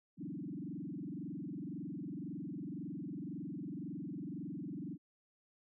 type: tone with frequency modulation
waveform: sine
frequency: 233.1 Hz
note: A#3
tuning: in tune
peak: -40 dBFS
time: 0.17-4.98 s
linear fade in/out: 50 ms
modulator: 21.9 Hz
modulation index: 3.7
effects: none